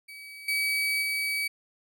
35% pulse tone with level steps, 2281 Hz, C#7, 49 cents sharp, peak -40 / -23 / -25 dBFS, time 0.08-1.48 s, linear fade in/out 10 ms, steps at 0.48 / 1.02 s, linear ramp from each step 5 ms, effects none

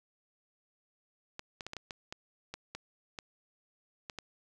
clicks, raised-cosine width 0.2 ms, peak -23 dBFS, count 12, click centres 1.394 / 1.608 / 1.666 / 1.734 / 1.767 / 1.908 / 2.125 / 2.54 / 2.75 / 3.188 / 4.098 / 4.187 s, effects none

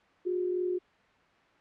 sine tone pair together, 360 / 403.7 Hz, F#4 / G#4, -47 / -49 cents, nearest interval major second, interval 198 cents, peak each -28 / -37 dBFS, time 0.25-0.79 s, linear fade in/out 20 ms, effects white hiss -62 dBFS RMS until 1.6 s + low-pass 2000 Hz 12 dB/octave

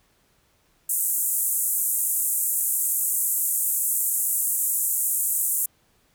white band-pass noise, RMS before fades -24 dBFS, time 0.89-5.66 s, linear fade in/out 5 ms, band 7500 to 15000 Hz, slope 48 dB/octave, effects pink hiss -64 dBFS RMS until 6.14 s

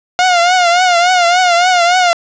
sawtooth tone with vibrato, 712 Hz, F5, 33 cents sharp, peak -4 dBFS, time 0.19-2.13 s, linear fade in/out 0 ms, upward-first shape triangle, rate 3.5 Hz, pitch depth 88 cents each way, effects resampled to 16000 Hz + 7-bit

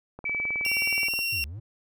click train, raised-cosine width 1 ms, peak -26 dBFS, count 20, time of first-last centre 0.19-1.19 s, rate 19 Hz
sine tone, 2300 Hz, D7, 37 cents flat, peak -26 dBFS, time 0.25-1.08 s, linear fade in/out 5 ms
30% pulse tone with vibrato, 2743 Hz, F7, 32 cents flat, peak -23 dBFS, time 0.65-1.44 s, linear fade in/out 0 ms, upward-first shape triangle, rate 19 Hz, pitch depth 11 cents each way
triangle exponential two-way sweep, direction down then up, 120 to 65.3 to 120 Hz, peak -33 dBFS, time 1.32-1.6 s, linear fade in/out 10 ms, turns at 1.44 s
effects none

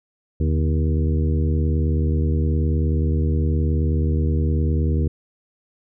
harmonic tone with a mistuned harmonic, 79 Hz, D#2, 27 cents sharp, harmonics 1 / 2 / 3 / 4 / 5 / 6, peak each -18 / -24 / -28 / -30 / -32 / -34 dBFS, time 0.4-5.08 s, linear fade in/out 5 ms, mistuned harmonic 2, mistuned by -99 cents, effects none

